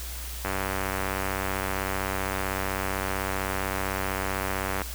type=click train; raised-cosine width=0.5 ms; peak=-13 dBFS; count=419; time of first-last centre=0.45-4.818 s; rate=95.7 Hz; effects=added 60 Hz sine -35 dBFS peak until 4.94 s + white hiss -39 dBFS RMS until 4.94 s